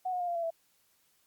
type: tone with pitch steps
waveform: sine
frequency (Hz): 740 / 723.5 / 707.4 / 691.6 / 676.2 / 661.2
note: F#5 / F#5 / F5 / F5 / E5 / E5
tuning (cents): 0 / -39 / +22 / -17 / +44 / +5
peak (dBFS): -30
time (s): 0.05-0.506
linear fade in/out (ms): 10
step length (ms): 76
effects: white hiss -70 dBFS RMS until 1.26 s + Opus 48 kbps